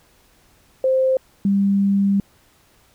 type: tone pair in turn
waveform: sine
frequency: 523.3 / 198.29 Hz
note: C5 / G3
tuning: 0 / +20 cents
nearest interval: octave + perfect fourth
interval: 1680 cents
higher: first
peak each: -14 dBFS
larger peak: neither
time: 0.84-1.17 / 1.45-2.2 s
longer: second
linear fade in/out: 2 ms
effects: pink hiss -56 dBFS RMS until 2.94 s